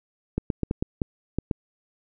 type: clicks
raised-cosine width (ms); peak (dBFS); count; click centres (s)
3; -11; 8; 0.38 / 0.502 / 0.633 / 0.711 / 0.825 / 1.018 / 1.386 / 1.512
effects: none